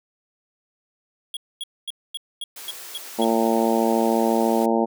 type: tone bursts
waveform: square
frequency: 3322 Hz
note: G#7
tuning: in tune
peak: -28 dBFS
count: 8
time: 1.34-3.244 s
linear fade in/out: 2 ms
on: 28 ms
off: 240 ms
type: high-pass noise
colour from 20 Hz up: white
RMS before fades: -38 dBFS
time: 2.56-4.66 s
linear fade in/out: 5 ms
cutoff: 320 Hz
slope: 24 dB/octave
type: harmonic tone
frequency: 114 Hz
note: A#2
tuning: 38 cents flat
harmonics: 2 / 3 / 4 / 5 / 6 / 7 / 8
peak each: -22 / -24 / -25 / -26 / -27 / -27 / -28 dBFS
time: 3.18-4.86 s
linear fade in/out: 20 ms
effects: none